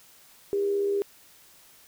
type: tone with amplitude modulation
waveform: sine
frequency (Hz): 401.6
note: G4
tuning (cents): +42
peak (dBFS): -21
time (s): 0.53-1.02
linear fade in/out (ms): 0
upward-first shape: sine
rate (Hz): 76.7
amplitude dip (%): 40
effects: white hiss -55 dBFS RMS until 1.87 s